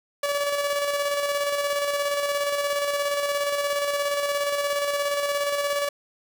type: tone with tremolo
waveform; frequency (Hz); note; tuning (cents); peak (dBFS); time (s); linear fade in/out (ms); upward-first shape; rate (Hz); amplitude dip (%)
sawtooth; 573; D5; -43; -18; 0.23-5.89; 5; square; 17; 35
effects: none